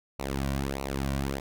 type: tone with flanger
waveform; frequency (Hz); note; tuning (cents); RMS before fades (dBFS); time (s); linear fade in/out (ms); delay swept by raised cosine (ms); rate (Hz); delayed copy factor
sawtooth; 68.3; C#2; -25; -31; 0.19-1.4; 5; 0.59 to 2.39; 1.6; -0.8
effects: none